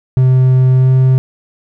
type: tone with pitch glide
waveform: triangle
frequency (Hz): 129.1 to 130.3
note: C3 to C3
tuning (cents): -23 to -7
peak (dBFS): -4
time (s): 0.17-1.18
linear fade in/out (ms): 0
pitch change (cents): +16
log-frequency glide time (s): 0.75-0.91
effects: none